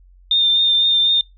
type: tone with vibrato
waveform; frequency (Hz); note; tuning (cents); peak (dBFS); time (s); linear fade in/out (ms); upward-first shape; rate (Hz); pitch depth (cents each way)
sine; 3618; A7; +48; -12; 0.31-1.21; 2; triangle; 4; 23
effects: noise-tail reverb RT60 0.2 s tail -24 dB re dry + added 45 Hz sine -45 dBFS peak until 1.37 s